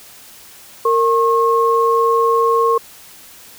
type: tone pair together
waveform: sine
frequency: 460.9 / 1083 Hz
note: A#4 / C#6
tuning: -20 / -41 cents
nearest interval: octave + minor third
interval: 1479 cents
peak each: -14 dBFS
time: 0.85-2.78 s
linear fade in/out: 5 ms
effects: white hiss -41 dBFS RMS until 3.58 s